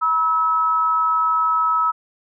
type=tone pair together; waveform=sine; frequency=967.1 / 1294 Hz; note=B5 / E6; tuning=-37 / -32 cents; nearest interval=perfect fourth; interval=505 cents; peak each=-23 / -16 dBFS; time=0.01-1.92 s; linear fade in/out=20 ms; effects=none